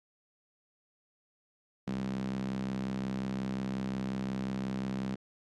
sawtooth tone with high-pass filter, 65.6 Hz, C2, 5 cents sharp, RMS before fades -35 dBFS, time 1.87-5.15 s, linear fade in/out 5 ms, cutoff 180 Hz, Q 4.3, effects low-pass 6000 Hz 12 dB/octave + Opus 48 kbps

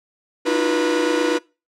45% pulse tone cluster, 306.3 / 335.1 / 362.6 / 486.6 Hz, D#4 / E4 / F#4 / B4, -27 / +29 / -35 / -26 cents, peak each -23 / -23 / -26 / -21 dBFS, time 0.45-1.39 s, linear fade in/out 20 ms, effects noise-tail reverb RT60 0.3 s tail -24 dB re dry + low-pass 7000 Hz 12 dB/octave

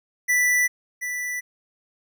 square tone pair in turn, 1975.5 / 1975.5 Hz, B6 / B6, 0 / 0 cents, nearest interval unison, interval 0 cents, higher neither, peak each -18 / -27 dBFS, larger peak first, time 0.28-0.68 / 1.01-1.41 s, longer neither, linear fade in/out 20 ms, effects none

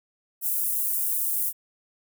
pink high-pass noise, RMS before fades -26 dBFS, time 0.41-1.53 s, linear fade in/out 50 ms, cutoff 11000 Hz, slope 24 dB/octave, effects none

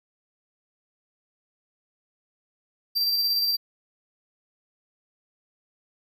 square tone with tremolo, 4704 Hz, D8, 2 cents sharp, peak -21 dBFS, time 2.95-3.57 s, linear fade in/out 20 ms, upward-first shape square, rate 17 Hz, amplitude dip 25%, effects none

